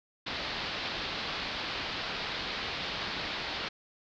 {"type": "low-pass noise", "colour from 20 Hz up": "white", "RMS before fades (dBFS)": -36, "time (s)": [0.26, 3.69], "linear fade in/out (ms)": 10, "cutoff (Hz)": 4600, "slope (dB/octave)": 48, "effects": []}